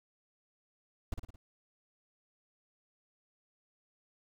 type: noise with echo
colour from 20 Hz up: brown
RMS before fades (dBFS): -33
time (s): 1.12-1.14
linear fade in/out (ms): 2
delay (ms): 55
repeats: 4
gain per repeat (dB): -5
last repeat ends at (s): 1.36
effects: none